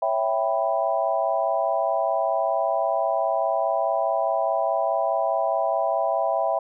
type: chord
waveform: sine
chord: C# half-diminished seventh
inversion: none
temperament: equal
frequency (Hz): 554.4 / 659.3 / 784 / 987.8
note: C#5 / E5 / G5 / B5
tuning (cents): 0 / 0 / 0 / 0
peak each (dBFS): -28 / -23 / -26 / -29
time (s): 0.02-6.59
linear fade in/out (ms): 5
effects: none